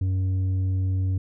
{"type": "tone with tanh clipping", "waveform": "sine", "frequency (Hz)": 94, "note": "F#2", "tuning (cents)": 28, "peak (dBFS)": -22, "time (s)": [0.01, 1.18], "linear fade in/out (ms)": 5, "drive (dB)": 5, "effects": []}